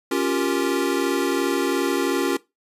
square chord, G half-diminished seventh, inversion second, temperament equal, 277.2 / 349.2 / 392 / 466.2 Hz, Db4 / F4 / G4 / Bb4, 0 / 0 / 0 / 0 cents, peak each -25 / -25 / -27 / -29 dBFS, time 0.11-2.37 s, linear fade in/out 5 ms, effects noise-tail reverb RT60 0.2 s tail -19 dB re dry + resampled to 32000 Hz

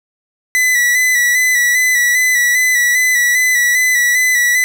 45% pulse tone with vibrato, 1978 Hz, B6, 2 cents sharp, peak -10 dBFS, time 0.55-4.64 s, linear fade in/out 0 ms, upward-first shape square, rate 2.5 Hz, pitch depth 29 cents each way, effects none

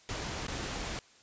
pink noise with dropouts, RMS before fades -37 dBFS, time 0.09-0.99 s, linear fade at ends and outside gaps 0 ms, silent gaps 0.468-0.482 s, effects white hiss -60 dBFS RMS until 1.22 s + resampled to 16000 Hz

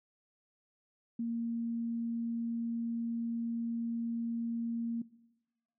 sine tone, 232.1 Hz, A#3, 7 cents flat, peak -32 dBFS, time 1.19-5.02 s, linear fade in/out 5 ms, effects noise-tail reverb RT60 1.0 s tail -20 dB re dry

